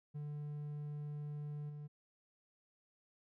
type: tone with level steps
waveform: triangle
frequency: 147.7 Hz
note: D3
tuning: 10 cents sharp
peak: -39 / -43 dBFS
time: 0.14-1.88 s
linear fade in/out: 20 ms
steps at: 1.69 s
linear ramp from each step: 10 ms
effects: none